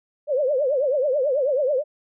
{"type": "tone with vibrato", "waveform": "sine", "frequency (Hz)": 551, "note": "C#5", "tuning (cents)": -11, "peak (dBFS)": -18, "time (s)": [0.27, 1.84], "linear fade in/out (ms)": 50, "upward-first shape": "triangle", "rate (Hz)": 9.2, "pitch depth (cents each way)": 210, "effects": []}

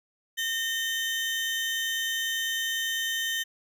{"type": "tone pair together", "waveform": "35% pulse", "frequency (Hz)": [1830, 3078], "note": ["A#6", "G7"], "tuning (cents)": [-32, -32], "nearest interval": "major sixth", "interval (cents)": 900, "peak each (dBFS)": [-28, -29], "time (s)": [0.37, 3.44], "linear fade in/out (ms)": 20, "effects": []}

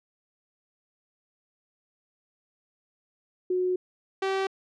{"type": "tone pair in turn", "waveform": ["sine", "sawtooth"], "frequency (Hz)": [365.5, 385.8], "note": ["F#4", "G4"], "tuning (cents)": [-21, -28], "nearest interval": "minor second", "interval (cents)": 93, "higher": "second", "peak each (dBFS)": [-23, -21], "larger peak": "second", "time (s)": [[3.5, 3.76], [4.22, 4.47]], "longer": "first", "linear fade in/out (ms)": 5, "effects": ["low-pass 4000 Hz 12 dB/octave"]}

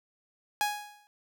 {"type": "tone with exponential decay", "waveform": "sawtooth", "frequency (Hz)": 830.6, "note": "G#5", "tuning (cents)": 0, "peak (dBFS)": -20, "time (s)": [0.61, 1.07], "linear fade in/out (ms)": 0, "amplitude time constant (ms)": 100, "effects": []}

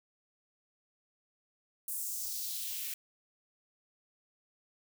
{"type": "noise with high-pass filter sweep", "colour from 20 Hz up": "blue", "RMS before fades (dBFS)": -38, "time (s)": [1.88, 2.94], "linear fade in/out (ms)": 2, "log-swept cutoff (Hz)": [9400, 2100], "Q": 1.8, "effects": []}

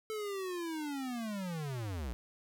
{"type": "linear sweep", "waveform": "square", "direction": "down", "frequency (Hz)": [440, 55], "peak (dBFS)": -37, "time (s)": [0.1, 2.13], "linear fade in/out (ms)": 0, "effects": []}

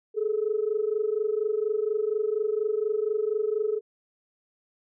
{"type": "tone pair together", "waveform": "sine", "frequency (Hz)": [416.7, 440.9], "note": ["G#4", "A4"], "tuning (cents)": [6, 4], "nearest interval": "minor second", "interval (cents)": 98, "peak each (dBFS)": -26, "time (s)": [0.14, 3.81], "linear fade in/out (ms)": 50, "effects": ["tanh soft clip ceiling -16 dBFS"]}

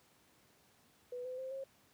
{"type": "tone with pitch steps", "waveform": "sine", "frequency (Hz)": [493.9, 508.4, 523.3, 538.6], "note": ["B4", "C5", "C5", "C#5"], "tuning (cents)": [0, -50, 0, -50], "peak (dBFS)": -40, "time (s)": [1.12, 1.64], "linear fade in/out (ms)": 5, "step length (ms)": 130, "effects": ["pink hiss -68 dBFS RMS until 1.93 s", "high-pass 100 Hz 12 dB/octave"]}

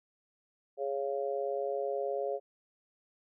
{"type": "chord", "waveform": "sine", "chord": "Db major", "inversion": "second", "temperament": "just", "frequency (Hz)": [415.8, 554.4, 693], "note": ["Ab4", "Db5", "F5"], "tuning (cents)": [2, 0, -14], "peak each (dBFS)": [-35, -34, -38], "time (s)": [0.77, 2.4], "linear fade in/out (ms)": 50, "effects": []}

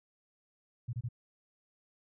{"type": "tone bursts", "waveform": "sine", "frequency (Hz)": 119.5, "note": "A#2", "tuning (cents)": 43, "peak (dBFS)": -33, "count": 3, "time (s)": [0.88, 1.088], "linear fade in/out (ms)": 10, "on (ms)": 52, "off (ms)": 26, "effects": []}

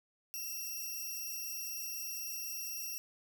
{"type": "tone pair together", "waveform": "10% pulse", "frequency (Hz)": [2694, 5708], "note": ["E7", "F8"], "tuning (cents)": [37, 37], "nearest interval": "octave + minor second", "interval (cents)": 1300, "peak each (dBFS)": [-37, -34], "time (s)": [0.34, 2.98], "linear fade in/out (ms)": 0, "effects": []}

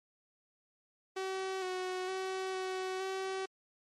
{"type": "tone with pitch steps", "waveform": "sawtooth", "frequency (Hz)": [380.4, 369.1, 378.1, 374.8, 381.7], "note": ["F#4", "F#4", "F#4", "F#4", "G4"], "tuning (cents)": [48, -4, 38, 22, -46], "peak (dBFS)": -31, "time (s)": [1.16, 3.46], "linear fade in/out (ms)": 10, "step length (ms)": 460, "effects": ["low-pass 7000 Hz 12 dB/octave", "MP3 64 kbps"]}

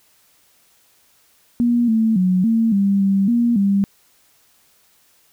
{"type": "tone with pitch steps", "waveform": "sine", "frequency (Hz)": [238.9, 222.5, 183.7, 226.4, 198.1, 195.6, 236.8, 198.3], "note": ["A#3", "A3", "F#3", "A3", "G3", "G3", "A#3", "G3"], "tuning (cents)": [43, 20, -12, 50, 18, -4, 27, 20], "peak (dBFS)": -13, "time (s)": [1.6, 3.84], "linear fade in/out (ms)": 0, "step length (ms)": 280, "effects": ["white hiss -57 dBFS RMS until 5.32 s"]}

